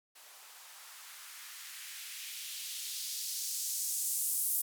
violet noise with band-pass filter sweep, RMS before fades -39 dBFS, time 0.15-4.62 s, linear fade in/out 10 ms, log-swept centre 640 to 11000 Hz, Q 1.3, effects none

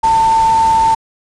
sine tone in noise, 896 Hz, A5, 31 cents sharp, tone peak -8 dBFS, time 0.03-0.95 s, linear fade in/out 10 ms, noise pink, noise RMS -26 dBFS, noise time 0.03-0.95 s, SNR +15 dB, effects resampled to 22050 Hz

